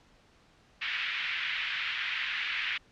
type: band-pass noise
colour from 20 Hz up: pink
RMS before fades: -33 dBFS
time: 0.81-2.78 s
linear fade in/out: 10 ms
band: 1800 to 3100 Hz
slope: 24 dB/octave
effects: pink hiss -62 dBFS RMS until 2.91 s + low-pass 5000 Hz 12 dB/octave